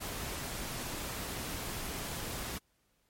pink noise, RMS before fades -39 dBFS, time 0-2.59 s, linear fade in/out 20 ms, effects pink hiss -74 dBFS RMS until 3.09 s + MP3 64 kbps

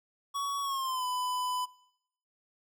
square tone with pitch glide, 1123 to 1000.5 Hz, C#6 to B5, +22 to +22 cents, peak -31 dBFS, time 0.34-1.66 s, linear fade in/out 20 ms, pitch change -200 cents, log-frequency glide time 0.62-1.05 s, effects noise-tail reverb RT60 0.8 s tail -22 dB re dry + MP3 96 kbps

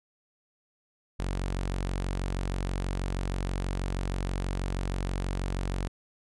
sawtooth tone, 46.25 Hz, F#1, in tune, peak -25 dBFS, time 1.19-5.88 s, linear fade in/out 10 ms, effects resampled to 24000 Hz

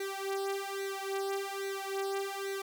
sawtooth tone with flanger, 392 Hz, G4, in tune, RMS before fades -36 dBFS, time 0-2.62 s, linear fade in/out 5 ms, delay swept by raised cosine 0.49 to 2.79 ms, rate 1.2 Hz, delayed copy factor +1, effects none

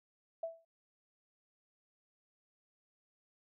sine tone with exponential decay, 659.3 Hz, E5, in tune, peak -33 dBFS, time 0.43-0.65 s, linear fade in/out 5 ms, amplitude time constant 46 ms, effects none

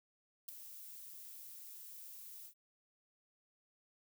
violet noise with ADSR envelope, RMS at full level -42 dBFS, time 0.48-2.54 s, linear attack 9 ms, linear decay 6 ms, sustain -10 dB, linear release 88 ms, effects none

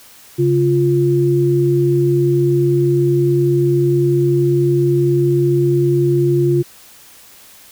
sine tone pair together, 138.58 / 349.2 Hz, C#3 / F4, 0 / 0 cents, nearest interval octave + major third, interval 1600 cents, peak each -15 / -13 dBFS, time 0.38-6.63 s, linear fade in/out 20 ms, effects white hiss -43 dBFS RMS until 7.71 s

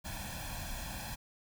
pink noise with comb filter, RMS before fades -41 dBFS, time 0.04-1.16 s, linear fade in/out 20 ms, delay 1.2 ms, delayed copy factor +0.9, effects none

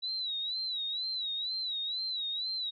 sine tone with vibrato, 3915 Hz, B7, 16 cents flat, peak -32 dBFS, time 0.02-2.71 s, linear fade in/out 20 ms, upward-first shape sine, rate 2.1 Hz, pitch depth 100 cents each way, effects none

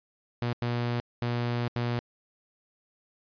sawtooth tone bursts at uneven times, 120 Hz, B2, 49 cents flat, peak -23 dBFS, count 4, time 0.42-0.53 / 0.62-1 / 1.22-1.68 / 1.76-1.99 s, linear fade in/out 0 ms, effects resampled to 11025 Hz

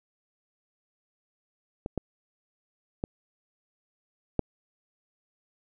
clicks, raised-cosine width 2 ms, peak -19 / -15 / -16 / -10 dBFS, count 4, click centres 1.861 / 1.977 / 3.039 / 4.393 s, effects none

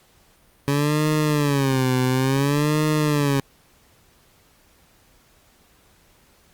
20% pulse tone with vibrato, 140 Hz, C#3, 18 cents sharp, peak -13 dBFS, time 0.68-3.4 s, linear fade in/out 0 ms, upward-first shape sine, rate 0.57 Hz, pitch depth 160 cents each way, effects pink hiss -57 dBFS RMS until 6.53 s + Opus 48 kbps

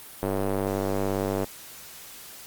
square tone with band-pass filter, 49.07 Hz, G1, 2 cents sharp, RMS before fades -27 dBFS, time 0.22-1.45 s, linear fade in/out 10 ms, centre 500 Hz, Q 1.2, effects white hiss -44 dBFS RMS until 2.46 s + Opus 32 kbps

